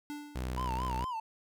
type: tone with exponential decay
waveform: square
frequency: 293.7 Hz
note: D4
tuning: in tune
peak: -37 dBFS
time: 0.1-0.79 s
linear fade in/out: 0 ms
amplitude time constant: 150 ms
type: tone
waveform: sawtooth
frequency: 63 Hz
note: B1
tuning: 35 cents sharp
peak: -30 dBFS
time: 0.35-1.05 s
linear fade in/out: 10 ms
type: tone with vibrato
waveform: triangle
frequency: 958 Hz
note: A#5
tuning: 47 cents sharp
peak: -32 dBFS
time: 0.57-1.2 s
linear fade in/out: 5 ms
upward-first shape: sine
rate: 4.5 Hz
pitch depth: 140 cents each way
effects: none